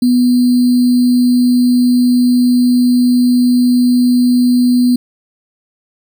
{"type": "tone with sample-and-hold", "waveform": "sine", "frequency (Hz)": 246.9, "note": "B3", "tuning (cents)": 0, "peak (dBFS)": -7, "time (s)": [0.02, 4.96], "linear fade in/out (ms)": 5, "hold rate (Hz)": 4410, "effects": []}